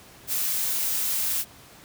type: noise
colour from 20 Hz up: blue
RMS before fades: -26 dBFS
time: 0.27-1.45 s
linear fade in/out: 50 ms
effects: pink hiss -49 dBFS RMS until 1.84 s + high-pass 60 Hz 12 dB/octave